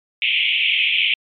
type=band-pass noise; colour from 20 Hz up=pink; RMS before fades=-18 dBFS; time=0.22-1.14 s; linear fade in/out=2 ms; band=2200 to 3300 Hz; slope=96 dB/octave; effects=MP3 96 kbps